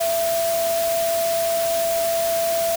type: tone in noise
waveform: sine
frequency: 669 Hz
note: E5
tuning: 25 cents sharp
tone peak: -19 dBFS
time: 0-2.76 s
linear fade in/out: 10 ms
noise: white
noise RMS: -28 dBFS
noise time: 0-2.76 s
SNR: +6 dB
effects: none